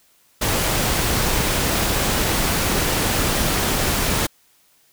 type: noise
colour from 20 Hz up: pink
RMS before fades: -20 dBFS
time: 0.41-4.27 s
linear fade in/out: 10 ms
effects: white hiss -58 dBFS RMS until 4.92 s

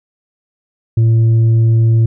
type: tone with tanh clipping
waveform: triangle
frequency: 113.5 Hz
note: A#2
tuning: 46 cents flat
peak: -8 dBFS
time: 0.97-2.06 s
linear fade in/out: 5 ms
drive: 8 dB
effects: none

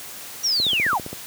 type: linear sweep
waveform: sine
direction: down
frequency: 5850 to 623 Hz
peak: -18 dBFS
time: 0.43-0.99 s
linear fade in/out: 20 ms
type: click train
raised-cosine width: 2 ms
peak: -18 dBFS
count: 9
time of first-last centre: 0.6-1.13 s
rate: 15.1 Hz
effects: white hiss -37 dBFS RMS until 1.26 s + high-pass 80 Hz 12 dB/octave

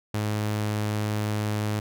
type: tone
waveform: sawtooth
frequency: 105.8 Hz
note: G#2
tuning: 33 cents sharp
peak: -21 dBFS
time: 0.14-1.8 s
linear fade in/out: 5 ms
effects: none

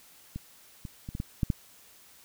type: clicks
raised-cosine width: 5 ms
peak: -23 / -26 / -25 / -23 / -19 / -13 / -13 dBFS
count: 7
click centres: 0.36 / 0.852 / 1.089 / 1.151 / 1.201 / 1.432 / 1.502 s
effects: white hiss -56 dBFS RMS until 2.24 s

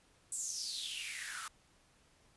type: noise with high-pass filter sweep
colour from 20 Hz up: white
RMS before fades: -41 dBFS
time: 0.32-1.48 s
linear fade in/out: 2 ms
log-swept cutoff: 8300 to 1200 Hz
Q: 7.7
effects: pink hiss -68 dBFS RMS until 2.36 s + resampled to 24000 Hz

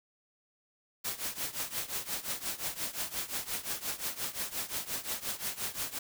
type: noise with tremolo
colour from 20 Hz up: white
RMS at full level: -33 dBFS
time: 1.04-5.99 s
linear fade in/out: 10 ms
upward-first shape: triangle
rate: 5.7 Hz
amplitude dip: 90%
effects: none

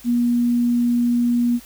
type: tone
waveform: sine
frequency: 240 Hz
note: B3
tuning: 49 cents flat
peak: -15 dBFS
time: 0.04-1.6 s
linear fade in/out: 50 ms
effects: added 50 Hz sine -50 dBFS peak until 1.65 s + white hiss -45 dBFS RMS until 1.65 s

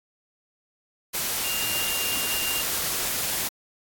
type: tone in noise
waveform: sine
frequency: 2794 Hz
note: F7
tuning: in tune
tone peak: -30 dBFS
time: 1.43-2.63 s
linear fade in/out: 20 ms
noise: white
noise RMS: -27 dBFS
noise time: 1.13-3.49 s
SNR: -6 dB
effects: AAC 64 kbps

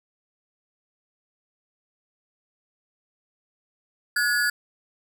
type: ring-modulated tone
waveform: square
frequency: 1568 Hz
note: G6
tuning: in tune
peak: -18 dBFS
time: 4.16-4.5 s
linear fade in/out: 5 ms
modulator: 120 Hz
effects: none

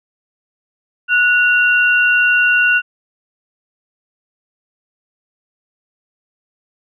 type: tone pair together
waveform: sine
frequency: 1466 / 2761 Hz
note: F#6 / F7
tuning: -16 / -20 cents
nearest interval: major seventh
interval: 1096 cents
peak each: -11 / -15 dBFS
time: 1.08-2.82 s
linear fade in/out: 50 ms
effects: none

